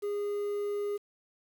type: tone with quantisation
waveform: triangle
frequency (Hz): 410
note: G#4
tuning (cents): -22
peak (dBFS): -28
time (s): 0.02-0.98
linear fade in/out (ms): 20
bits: 9
effects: none